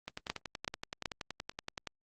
two click trains, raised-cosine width 0.2 ms, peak -21 / -15 dBFS, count 20 / 3, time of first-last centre 0.08-1.872 / 0.3-1.058 s, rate 10.6 / 2.64 Hz, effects Opus 24 kbps

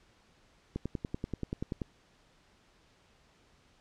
click train, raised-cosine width 3 ms, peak -21 dBFS, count 12, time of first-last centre 0.76-1.818 s, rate 10.4 Hz, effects pink hiss -65 dBFS RMS until 3.8 s + low-pass 6000 Hz 12 dB/octave

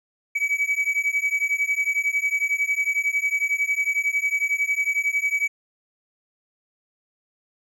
triangle beating tone pair, 2274 / 2285 Hz, C#7 / D7, +44 / -48 cents, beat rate 11 Hz, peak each -22 / -22 dBFS, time 0.35-5.48 s, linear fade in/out 10 ms, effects none

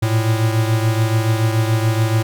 square beating tone pair, 110 / 117 Hz, A2 / A#2, 0 / +7 cents, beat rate 7 Hz, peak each -16 / -22 dBFS, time 0.02-2.23 s, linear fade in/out 10 ms, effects none

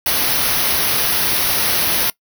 white band-stop noise, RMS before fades -17 dBFS, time 0.06-2.1 s, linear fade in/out 2 ms, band 6100 to 9500 Hz, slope 96 dB/octave, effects noise-tail reverb RT60 0.1 s tail -22 dB re dry

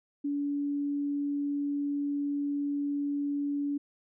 sine tone, 286.2 Hz, D4, 45 cents flat, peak -28 dBFS, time 0.24-3.78 s, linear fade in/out 10 ms, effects none

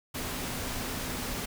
sine tone in noise, 250.6 Hz, B3, 25 cents sharp, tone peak -43 dBFS, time 0.14-1.46 s, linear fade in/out 10 ms, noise pink, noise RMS -35 dBFS, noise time 0.14-1.46 s, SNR -11 dB, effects none

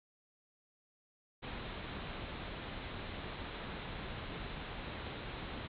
pink low-pass noise, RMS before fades -44 dBFS, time 1.42-5.68 s, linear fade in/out 20 ms, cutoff 4000 Hz, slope 96 dB/octave, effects none

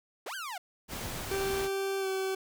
sawtooth linear two-way sweep, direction up then down, 293.7 to 1621 to 676 Hz, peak -33 dBFS, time 0.26-0.58 s, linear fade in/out 5 ms, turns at 0.35 s
pink noise, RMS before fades -38 dBFS, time 0.88-1.69 s, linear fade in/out 50 ms
40% pulse tone with pitch glide, 389.9 to 382.5 Hz, G4 to G4, -9 to -42 cents, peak -29 dBFS, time 1.31-2.35 s, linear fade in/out 5 ms, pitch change -33 cents, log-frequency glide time 1.99-2.07 s
effects none

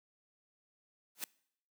white noise with exponential growth, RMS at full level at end -34 dBFS, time 1.15-1.24 s, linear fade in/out 2 ms, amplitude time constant 18 ms, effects noise-tail reverb RT60 0.7 s tail -24 dB re dry + high-pass 200 Hz 12 dB/octave

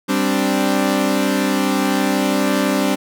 sawtooth chord, G suspended fourth, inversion none, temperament equal, 196 / 261.6 / 293.7 Hz, G3 / C4 / D4, 0 / 0 / 0 cents, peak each -16 dBFS, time 0.08-2.96 s, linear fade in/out 20 ms, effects none

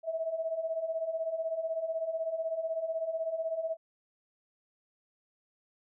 sine beating tone pair, 637 / 653 Hz, D#5 / E5, +41 / -17 cents, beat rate 16 Hz, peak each -37 / -32 dBFS, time 0.03-3.77 s, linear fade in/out 50 ms, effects none

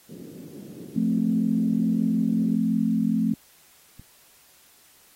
pink band-pass noise, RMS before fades -41 dBFS, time 0.09-2.56 s, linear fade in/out 5 ms, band 170 to 360 Hz, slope 24 dB/octave
sine chord, F major, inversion none, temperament equal, 174.61 / 220 / 261.6 Hz, F3 / A3 / C4, 0 / 0 / 0 cents, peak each -27 / -22 / -26 dBFS, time 0.96-3.34 s, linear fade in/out 5 ms
click, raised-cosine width 5 ms, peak -31 dBFS, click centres 3.996 s
effects white hiss -56 dBFS RMS until 5.15 s + AAC 48 kbps

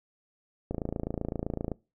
click train, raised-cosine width 2 ms, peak -18 dBFS, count 29, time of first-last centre 0.71-1.717 s, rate 27.8 Hz, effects noise-tail reverb RT60 0.3 s tail -23 dB re dry

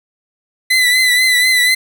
30% pulse tone with vibrato, 2008 Hz, B6, 28 cents sharp, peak -7 dBFS, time 0.7-1.75 s, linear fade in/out 10 ms, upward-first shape triangle, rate 4.1 Hz, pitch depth 51 cents each way, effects none

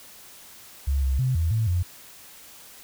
sine tone with pitch steps, 69 / 66.3 / 129.1 / 82.1 / 111.3 / 88.6 Hz, C#2 / C2 / C3 / E2 / A2 / F2, -7 / +23 / -23 / -6 / +20 / +25 cents, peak -20 dBFS, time 0.87-1.83 s, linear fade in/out 10 ms, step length 160 ms, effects white hiss -47 dBFS RMS until 2.83 s

